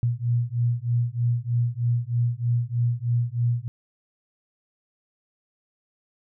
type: beating tone pair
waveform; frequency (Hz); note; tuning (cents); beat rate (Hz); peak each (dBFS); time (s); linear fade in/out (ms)
sine; 118 / 121.2; A#2 / B2; +22 / -32; 3.2; -24; 0.03-3.68; 0
effects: none